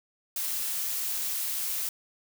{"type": "noise", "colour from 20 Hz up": "blue", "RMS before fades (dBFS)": -31, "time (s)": [0.36, 1.89], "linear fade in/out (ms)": 2, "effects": []}